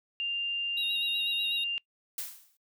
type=tone; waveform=sine; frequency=2794 Hz; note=F7; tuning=in tune; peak=-29 dBFS; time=0.2-1.78 s; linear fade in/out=0 ms
type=tone with vibrato; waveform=triangle; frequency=3778 Hz; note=A#7; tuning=22 cents sharp; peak=-30 dBFS; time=0.77-1.64 s; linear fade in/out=5 ms; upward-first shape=sine; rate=8.1 Hz; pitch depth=38 cents each way
type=noise with exponential decay; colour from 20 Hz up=blue; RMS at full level=-33 dBFS; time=2.18-2.57 s; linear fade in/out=2 ms; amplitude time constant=84 ms
effects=noise-tail reverb RT60 0.1 s tail -24 dB re dry